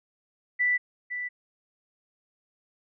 sine tone with echo, 1975.5 Hz, B6, in tune, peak -21 dBFS, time 0.59-0.78 s, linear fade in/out 20 ms, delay 510 ms, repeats 1, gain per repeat -9 dB, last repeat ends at 1.29 s, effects none

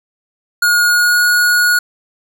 square tone with pitch glide, 1437 to 1448.7 Hz, F6 to F#6, +49 to -37 cents, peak -10 dBFS, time 0.62-1.79 s, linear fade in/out 5 ms, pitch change +14 cents, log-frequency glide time 0.83-1.22 s, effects none

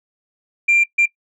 sine tone bursts at uneven times, 2376 Hz, D7, 20 cents sharp, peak -9 dBFS, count 2, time 0.68-0.84 / 0.98-1.06 s, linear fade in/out 10 ms, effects noise-tail reverb RT60 0.1 s tail -20 dB re dry + tanh soft clip ceiling -8 dBFS

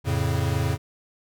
square chord, F augmented, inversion none, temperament equal, 87.31 / 110 / 138.59 Hz, F2 / A2 / C#3, 0 / 0 / 0 cents, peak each -27 dBFS, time 0.04-0.78 s, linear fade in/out 50 ms, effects none

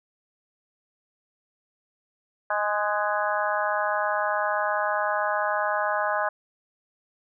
harmonic tone with a mistuned harmonic, 207.7 Hz, G#3, in tune, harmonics 3 / 4 / 5 / 6 / 7 / 8, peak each -28 / -29 / -30 / -31 / -31 / -32 dBFS, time 2.5-6.29 s, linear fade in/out 5 ms, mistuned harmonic 7, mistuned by +40 cents, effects none

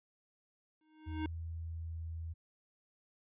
square tone with exponential growth, 311.1 Hz, D#4, in tune, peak -34 dBFS, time 0.81-1.26 s, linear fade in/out 2 ms, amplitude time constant 96 ms
sine tone with pitch glide, 82.41 to 81.89 Hz, E2 to E2, 0 to -11 cents, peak -39 dBFS, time 1.06-2.34 s, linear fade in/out 20 ms, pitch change -11 cents, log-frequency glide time 1.51-2.02 s
effects resampled to 8000 Hz

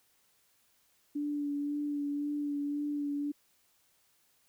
sine tone with vibrato, 290 Hz, D4, 22 cents flat, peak -31 dBFS, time 1.15-3.32 s, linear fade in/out 10 ms, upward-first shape sine, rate 1.9 Hz, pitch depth 19 cents each way, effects white hiss -70 dBFS RMS until 4.48 s

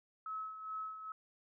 sine tone with tremolo, 1290 Hz, E6, 38 cents flat, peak -38 dBFS, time 0.26-1.12 s, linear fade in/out 2 ms, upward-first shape sine, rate 2.4 Hz, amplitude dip 60%, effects none

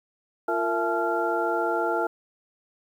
sine tone cluster, 345.8 / 459.9 / 669 / 860 / 1383 Hz, F4 / A#4 / E5 / A5 / F6, -17 / -23 / +25 / -40 / -17 cents, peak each -29 dBFS, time 0.48-2.07 s, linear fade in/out 5 ms, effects 9-bit

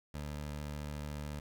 20% pulse tone, 73.9 Hz, D2, 11 cents sharp, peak -34 dBFS, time 0.14-1.4 s, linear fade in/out 5 ms, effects 10-bit

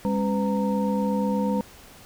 sine tone cluster, 203.2 / 271.5 / 503 / 924 Hz, G#3 / C#4 / B4 / A#5, -38 / -36 / +32 / -16 cents, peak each -23 / -31 / -28 / -31 dBFS, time 0.05-1.61 s, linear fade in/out 0 ms, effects pink hiss -48 dBFS RMS until 2.05 s

